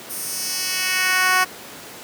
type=tone with high-pass filter sweep; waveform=10% pulse; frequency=370 Hz; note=F#4; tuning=in tune; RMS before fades=-21 dBFS; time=0.09-1.45 s; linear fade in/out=20 ms; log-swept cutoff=11000 to 910 Hz; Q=1.1; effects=pink hiss -37 dBFS RMS until 2.03 s + high-pass 200 Hz 12 dB/octave